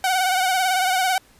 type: tone with vibrato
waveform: sawtooth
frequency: 746 Hz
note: F#5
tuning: 14 cents sharp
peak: -14 dBFS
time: 0.04-1.18 s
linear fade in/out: 2 ms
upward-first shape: sine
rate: 18 Hz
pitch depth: 54 cents each way
effects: pink hiss -54 dBFS RMS until 1.39 s + resampled to 32000 Hz